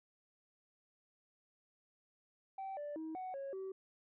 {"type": "tone with pitch steps", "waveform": "sine", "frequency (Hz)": [773, 586, 318.2, 744, 549, 382.4], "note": ["G5", "D5", "D#4", "F#5", "C#5", "G4"], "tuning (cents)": [-24, -4, 39, 9, -17, -43], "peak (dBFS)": -39, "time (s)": [2.58, 3.72], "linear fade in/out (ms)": 5, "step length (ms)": 190, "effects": ["tanh soft clip ceiling -39 dBFS"]}